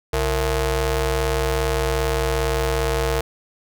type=ring-modulated tone; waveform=sawtooth; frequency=199.8 Hz; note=G3; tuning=33 cents sharp; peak=-12 dBFS; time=0.13-3.21 s; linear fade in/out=5 ms; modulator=261 Hz; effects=none